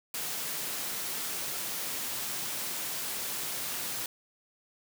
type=high-pass noise; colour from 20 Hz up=white; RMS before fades=-35 dBFS; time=0.14-4.06 s; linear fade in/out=2 ms; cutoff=100 Hz; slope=48 dB/octave; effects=none